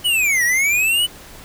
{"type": "linear two-way sweep", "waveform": "square", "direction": "down then up", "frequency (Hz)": [3004, 1864.7, 3004], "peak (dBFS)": -15, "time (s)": [0.04, 1.07], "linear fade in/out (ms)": 20, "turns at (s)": 0.44, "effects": ["pink hiss -40 dBFS RMS until 1.44 s"]}